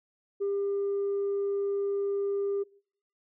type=tone; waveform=sine; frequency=399.6 Hz; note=G4; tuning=33 cents sharp; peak=-25 dBFS; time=0.4-2.64 s; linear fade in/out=20 ms; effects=noise-tail reverb RT60 0.6 s tail -25 dB re dry + tanh soft clip ceiling -24 dBFS